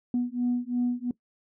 sine beating tone pair, 243.3 / 246.2 Hz, B3 / B3, -26 / -5 cents, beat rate 2.9 Hz, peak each -27 dBFS, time 0.14-1.11 s, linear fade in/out 2 ms, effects noise-tail reverb RT60 0.1 s tail -19 dB re dry + tanh soft clip ceiling -19 dBFS

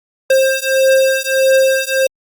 square beating tone pair, 530 / 531.6 Hz, C5 / C5, +22 / +27 cents, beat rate 1.6 Hz, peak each -14 dBFS, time 0.3-2.07 s, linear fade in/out 5 ms, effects Opus 48 kbps

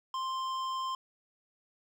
sine tone with hard clipping, 1048 Hz, C6, 2 cents sharp, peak -34 dBFS, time 0.14-0.95 s, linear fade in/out 2 ms, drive 11 dB, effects none

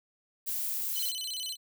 violet noise, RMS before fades -33 dBFS, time 0.46-1.12 s, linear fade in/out 20 ms
sawtooth tone with vibrato, 3520 Hz, A7, in tune, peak -31 dBFS, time 0.93-1.57 s, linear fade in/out 50 ms, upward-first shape square, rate 16 Hz, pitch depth 270 cents each way
effects none

